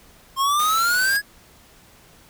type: exponential sweep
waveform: square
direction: up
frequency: 1061 to 1689 Hz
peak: -18 dBFS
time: 0.36-1.22 s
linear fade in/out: 50 ms
type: noise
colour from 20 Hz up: white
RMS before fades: -32 dBFS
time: 0.59-1.17 s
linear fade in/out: 5 ms
effects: pink hiss -51 dBFS RMS until 2.29 s